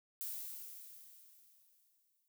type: noise with exponential decay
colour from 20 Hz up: violet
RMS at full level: -41 dBFS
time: 0.21-2.28 s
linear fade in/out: 0 ms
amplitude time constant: 450 ms
effects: none